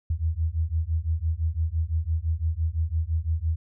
sine beating tone pair, 78.1 / 84 Hz, D#2 / E2, +7 / +33 cents, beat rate 5.9 Hz, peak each -26 dBFS, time 0.1-3.56 s, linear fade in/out 5 ms, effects none

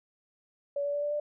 sine tone with pitch steps, 569 / 574.6 / 580.3 / 586 / 591.8 Hz, C#5 / D5 / D5 / D5 / D5, +45 / -38 / -21 / -4 / +13 cents, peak -28 dBFS, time 0.76-1.2 s, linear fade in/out 5 ms, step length 88 ms, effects none

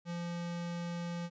square tone, 172.3 Hz, F3, 23 cents flat, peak -37 dBFS, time 0.05-1.3 s, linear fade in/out 50 ms, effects resampled to 16000 Hz

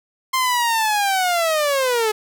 sawtooth linear sweep, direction down, 1055 to 420.7 Hz, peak -13 dBFS, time 0.33-2.12 s, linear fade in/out 10 ms, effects none

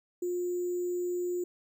sine tone with sample-and-hold, 355.2 Hz, F4, 29 cents sharp, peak -29 dBFS, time 0.22-1.44 s, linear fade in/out 5 ms, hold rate 7350 Hz, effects none

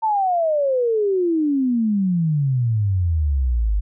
sine exponential sweep, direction down, 904 to 48.67 Hz, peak -16 dBFS, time 0.02-3.81 s, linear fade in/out 20 ms, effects none

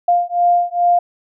sine beating tone pair, 700 / 702.4 Hz, F5 / F5, +4 / +10 cents, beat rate 2.4 Hz, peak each -15 dBFS, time 0.08-0.99 s, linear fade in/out 5 ms, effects none

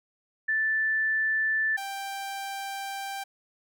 sine / sawtooth tone pair in turn, 1760 / 786.7 Hz, A6 / G5, 0 / +6 cents, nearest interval octave + major second, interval 1394 cents, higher first, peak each -23 / -29 dBFS, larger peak first, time 0.48-1.77 / 1.77-3.24 s, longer second, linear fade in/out 10 ms, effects none

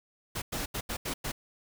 pink noise bursts at uneven times, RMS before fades -34 dBFS, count 6, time 0.35-0.42 / 0.52-0.66 / 0.74-0.81 / 0.89-0.97 / 1.05-1.14 / 1.24-1.32 s, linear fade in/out 10 ms, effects none

